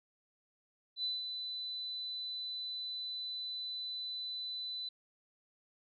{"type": "tone with ADSR envelope", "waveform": "sine", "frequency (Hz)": 4000, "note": "B7", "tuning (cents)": 21, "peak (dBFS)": -32, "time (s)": [0.96, 4.89], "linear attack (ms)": 78, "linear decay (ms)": 180, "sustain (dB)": -6, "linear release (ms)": 5, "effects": []}